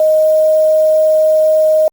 sine tone with quantisation, 624 Hz, D#5, 5 cents sharp, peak -7 dBFS, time 0-1.88 s, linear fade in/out 2 ms, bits 5, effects Opus 32 kbps

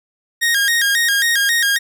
sawtooth tone with vibrato, 1740 Hz, A6, 20 cents flat, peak -10 dBFS, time 0.41-1.79 s, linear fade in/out 20 ms, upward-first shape square, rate 3.7 Hz, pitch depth 120 cents each way, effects none

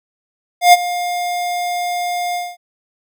square tone with ADSR envelope, 708 Hz, F5, 23 cents sharp, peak -3 dBFS, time 0.61-2.57 s, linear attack 120 ms, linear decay 29 ms, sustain -16 dB, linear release 220 ms, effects none

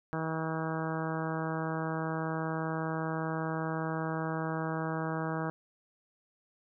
harmonic tone, 160.3 Hz, E3, 48 cents flat, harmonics 1 / 2 / 3 / 4 / 5 / 6 / 7 / 8 / 9 / 10, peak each -35 / -38 / -40 / -41 / -42 / -43 / -43 / -44 / -45 / -45 dBFS, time 0.13-5.5 s, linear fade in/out 0 ms, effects none

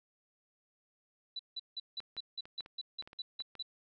sine tone bursts, 3965 Hz, B7, 6 cents sharp, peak -37 dBFS, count 12, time 1.36-3.626 s, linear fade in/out 5 ms, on 33 ms, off 170 ms
clicks, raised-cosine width 0.3 ms, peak -35 dBFS, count 10, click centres 2.003 / 2.167 / 2.455 / 2.606 / 2.661 / 3.024 / 3.075 / 3.131 / 3.403 / 3.553 s
effects none

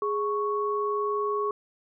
sine tone pair together, 415.3 / 1108.7 Hz, G#4 / C#6, 0 / 0 cents, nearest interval octave + perfect fourth, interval 1700 cents, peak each -27 / -28 dBFS, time 0.02-1.51 s, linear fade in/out 2 ms, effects none

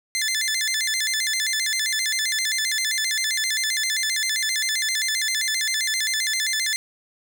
15% pulse tone with vibrato, 1905 Hz, A#6, 37 cents sharp, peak -15 dBFS, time 0.15-6.76 s, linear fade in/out 0 ms, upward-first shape square, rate 7.6 Hz, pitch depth 150 cents each way, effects none

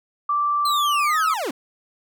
sine tone with pitch glide, 1170 to 1283.3 Hz, D6 to E6, -7 to -47 cents, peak -18 dBFS, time 0.29-1.34 s, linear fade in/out 5 ms, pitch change +160 cents, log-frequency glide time 1.03-1.2 s
40% pulse linear sweep, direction down, 4186 to 227.4 Hz, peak -23 dBFS, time 0.65-1.51 s, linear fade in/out 5 ms
effects none

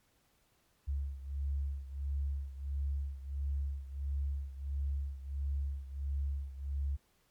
sine beating tone pair, 69.3 / 70.8 Hz, C#2 / C#2, 0 / +37 cents, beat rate 1.5 Hz, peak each -35 / -39 dBFS, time 0.87-6.97 s, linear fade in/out 20 ms, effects pink hiss -72 dBFS RMS until 7.3 s + MP3 96 kbps

